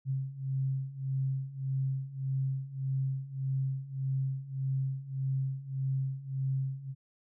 sine beating tone pair, 133 / 134.7 Hz, C3 / C#3, +29 / -49 cents, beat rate 1.7 Hz, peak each -35 / -32 dBFS, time 0.05-6.95 s, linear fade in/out 50 ms, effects none

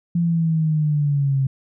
sine linear sweep, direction down, 172.3 to 133.1 Hz, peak -16 dBFS, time 0.15-1.47 s, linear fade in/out 5 ms, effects none

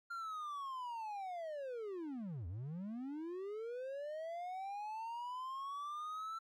triangle linear two-way sweep, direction down then up, 1400 to 79.3 to 1339 Hz, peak -39 dBFS, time 0.1-6.39 s, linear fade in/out 10 ms, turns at 2.47 s, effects MP3 64 kbps

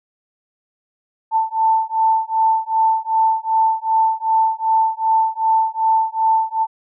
sine beating tone pair, 887 / 889.6 Hz, A5 / A5, +14 / +19 cents, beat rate 2.6 Hz, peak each -17 dBFS, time 1.31-6.67 s, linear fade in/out 50 ms, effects none

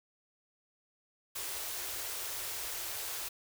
white band-stop noise, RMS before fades -39 dBFS, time 1.35-3.29 s, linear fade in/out 10 ms, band 120 to 320 Hz, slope 48 dB/octave, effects none

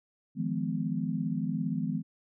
sine chord, F half-diminished seventh, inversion third, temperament just, 157.15 / 174.61 / 209.5 / 251.4 Hz, Eb3 / F3 / Ab3 / Cb4, +18 / 0 / +15 / +31 cents, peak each -34 dBFS, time 0.35-2.03 s, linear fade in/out 50 ms, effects none

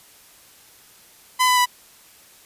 sawtooth tone with pitch steps, 1011 / 999.4 / 987.9 Hz, B5 / B5 / B5, +40 / +20 / 0 cents, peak -11 dBFS, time 1.39-1.66 s, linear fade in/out 20 ms, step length 90 ms, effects white hiss -50 dBFS RMS until 2.45 s + resampled to 32000 Hz

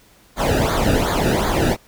brown noise with flanger, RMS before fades -18 dBFS, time 0.36-1.77 s, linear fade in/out 50 ms, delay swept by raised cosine 0.36 to 0.95 ms, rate 2.7 Hz, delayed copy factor -0.8, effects pink hiss -52 dBFS RMS until 1.87 s

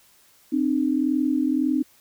sine tone pair together, 261.6 / 303.4 Hz, C4 / D#4, 0 / -44 cents, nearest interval minor third, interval 256 cents, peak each -22 dBFS, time 0.52-1.83 s, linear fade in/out 10 ms, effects white hiss -57 dBFS RMS until 2 s

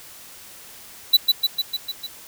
square tone with echo, 3955 Hz, B7, 2 cents sharp, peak -10 dBFS, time 1.13-1.17 s, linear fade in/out 10 ms, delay 150 ms, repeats 6, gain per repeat -3 dB, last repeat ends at 2.07 s, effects white hiss -43 dBFS RMS until 2.27 s

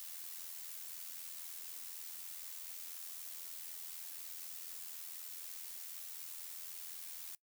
blue noise with amplitude modulation, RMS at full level -45 dBFS, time 0-7.35 s, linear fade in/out 0 ms, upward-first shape sine, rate 84 Hz, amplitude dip 55%, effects noise-tail reverb RT60 0.1 s tail -21 dB re dry

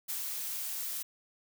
blue noise with ADSR envelope, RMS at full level -35 dBFS, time 0.08-1.03 s, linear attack 22 ms, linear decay 70 ms, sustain -2 dB, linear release 13 ms, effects none

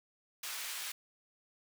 pink high-pass noise, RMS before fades -41 dBFS, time 0.43-0.92 s, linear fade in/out 5 ms, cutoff 1700 Hz, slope 12 dB/octave, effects none

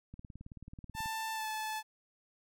click train, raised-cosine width 5 ms, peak -35 dBFS, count 18, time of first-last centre 0.14-1.059 s, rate 18.5 Hz
sawtooth tone with pitch glide, 887 to 868.2 Hz, A5 to A5, +14 to -23 cents, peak -32 dBFS, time 0.94-1.83 s, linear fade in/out 50 ms, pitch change -37 cents, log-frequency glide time 1.33-1.47 s
effects none

